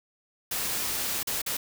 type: noise with dropouts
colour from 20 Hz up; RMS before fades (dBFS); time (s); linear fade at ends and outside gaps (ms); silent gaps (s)
white; -30; 0.51-1.57; 5; 1.231-1.271 / 1.418-1.462
effects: none